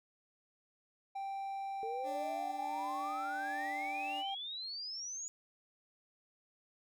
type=tone; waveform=triangle; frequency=784 Hz; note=G5; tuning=in tune; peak=-36 dBFS; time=1.15-4.35 s; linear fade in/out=10 ms
type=exponential sweep; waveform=sine; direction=up; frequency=440.8 to 6920 Hz; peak=-40 dBFS; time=1.83-5.28 s; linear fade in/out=0 ms
type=tone with tremolo; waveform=20% pulse; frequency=293.7 Hz; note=D4; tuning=in tune; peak=-40 dBFS; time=2.03-4.24 s; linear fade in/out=50 ms; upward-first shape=sine; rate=1.4 Hz; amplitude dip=25%
effects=none